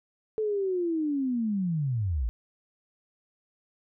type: linear sweep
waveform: sine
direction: down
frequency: 440 to 50.5 Hz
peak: -25 dBFS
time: 0.38-2.29 s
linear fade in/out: 0 ms
effects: none